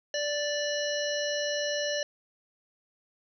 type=harmonic tone with a mistuned harmonic; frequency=586 Hz; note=D5; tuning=4 cents flat; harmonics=1 / 3 / 5 / 7 / 9 / 10; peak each=-30 / -35 / -37 / -38 / -40 / -40 dBFS; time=0.14-2.03 s; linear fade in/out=2 ms; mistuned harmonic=9; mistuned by=+56 cents; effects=11-bit